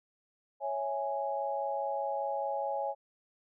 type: chord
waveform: sine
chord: C# minor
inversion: none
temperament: equal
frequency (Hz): 554.4 / 659.3 / 830.6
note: C#5 / E5 / G#5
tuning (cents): 0 / 0 / 0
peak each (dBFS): -35 / -38 / -34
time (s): 0.6-2.95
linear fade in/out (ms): 50
effects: none